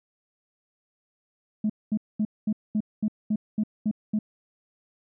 sine tone bursts, 213.7 Hz, G#3, 50 cents sharp, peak -20 dBFS, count 10, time 1.64-4.19 s, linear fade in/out 5 ms, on 57 ms, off 220 ms, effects tanh soft clip ceiling -18 dBFS

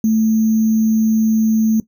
sine tone with sample-and-hold, 220.2 Hz, A3, 2 cents sharp, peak -11 dBFS, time 0.04-1.8 s, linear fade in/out 2 ms, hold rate 6300 Hz, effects noise-tail reverb RT60 0.1 s tail -17 dB re dry

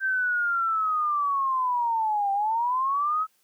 sine linear two-way sweep, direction down then up, 1568 to 784 to 1296 Hz, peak -22 dBFS, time 0-3.27 s, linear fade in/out 50 ms, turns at 2.32 s, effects white hiss -67 dBFS RMS until 3.43 s + high-pass 150 Hz 12 dB/octave

